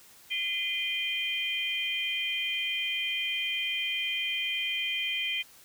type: tone cluster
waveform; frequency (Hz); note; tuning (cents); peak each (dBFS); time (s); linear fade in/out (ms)
sine; 2045 / 2430 / 3138; C7 / D#7 / G7; -40 / -42 / +1; -37 / -32 / -31; 0.3-5.43; 20
effects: white hiss -55 dBFS RMS until 5.64 s